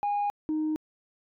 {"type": "tone pair in turn", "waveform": "sine", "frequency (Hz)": [819, 309.8], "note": ["G#5", "D#4"], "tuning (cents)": [-24, -7], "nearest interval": "octave + perfect fourth", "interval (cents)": 1683, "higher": "first", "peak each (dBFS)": [-23, -24], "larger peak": "first", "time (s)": [[0.03, 0.3], [0.49, 0.76]], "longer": "neither", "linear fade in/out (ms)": 0, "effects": ["tanh soft clip ceiling -23 dBFS"]}